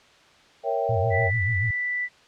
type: chord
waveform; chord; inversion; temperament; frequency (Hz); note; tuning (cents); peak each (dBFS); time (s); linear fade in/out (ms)
sine; A# diminished seventh; none; equal; 466.2 / 554.4 / 659.3 / 784; A#4 / C#5 / E5 / G5; 0 / 0 / 0 / 0; -28; 0.63-1.31; 50
type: tone with vibrato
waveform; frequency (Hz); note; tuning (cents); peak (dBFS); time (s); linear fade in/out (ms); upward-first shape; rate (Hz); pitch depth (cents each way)
sine; 103.83; G#2; 0; -23; 0.89-1.71; 5; sine; 6.9; 240
type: tone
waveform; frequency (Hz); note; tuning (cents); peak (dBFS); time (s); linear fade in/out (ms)
sine; 1975.5; B6; 0; -24; 1.1-2.09; 50
effects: white hiss -54 dBFS RMS until 2.27 s + low-pass 4000 Hz 12 dB/octave